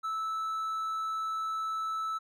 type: tone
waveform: triangle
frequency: 1311 Hz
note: E6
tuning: 10 cents flat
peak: -29 dBFS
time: 0.03-2.19 s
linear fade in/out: 20 ms
effects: none